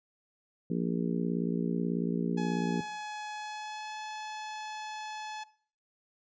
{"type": "harmonic tone", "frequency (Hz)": 58.27, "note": "A#1", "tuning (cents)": 0, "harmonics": [3, 4, 5, 6, 7, 8], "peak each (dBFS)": [-31, -33, -36, -41, -39, -43], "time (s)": [0.7, 2.81], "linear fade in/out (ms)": 5}
{"type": "tone with pitch glide", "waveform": "sawtooth", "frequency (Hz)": [846, 857.8], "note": ["G#5", "A5"], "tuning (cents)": [32, -44], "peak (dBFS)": -34, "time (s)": [2.37, 5.44], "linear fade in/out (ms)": 10, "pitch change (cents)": 24, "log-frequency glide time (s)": [3.32, 3.97]}
{"effects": ["noise-tail reverb RT60 0.5 s tail -19 dB re dry", "resampled to 16000 Hz"]}